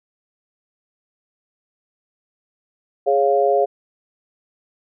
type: chord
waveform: sine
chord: Db major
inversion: second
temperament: equal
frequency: 415.3 / 554.4 / 698.5 Hz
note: Ab4 / Db5 / F5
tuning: 0 / 0 / 0 cents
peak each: -18 dBFS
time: 3.06-3.66 s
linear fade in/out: 20 ms
effects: none